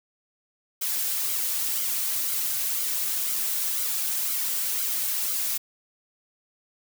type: noise with flanger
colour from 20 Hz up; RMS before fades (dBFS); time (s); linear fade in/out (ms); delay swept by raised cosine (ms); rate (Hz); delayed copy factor
blue; -27; 0.81-5.58; 10; 1.1 to 3; 2; -0.55
effects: none